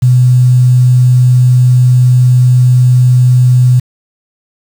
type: tone with quantisation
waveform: sine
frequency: 125.3 Hz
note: B2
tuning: 25 cents sharp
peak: -3 dBFS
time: 0.02-3.8 s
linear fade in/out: 10 ms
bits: 5
effects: none